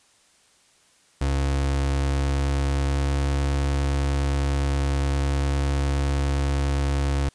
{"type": "tone with pitch glide", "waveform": "35% pulse", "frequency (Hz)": [69.2, 69.8], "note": ["C#2", "C#2"], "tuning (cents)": [-2, 13], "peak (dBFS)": -19, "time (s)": [1.21, 7.29], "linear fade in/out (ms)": 5, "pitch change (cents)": 15, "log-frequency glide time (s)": [1.86, 3.32], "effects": ["white hiss -59 dBFS RMS until 7.34 s", "resampled to 22050 Hz"]}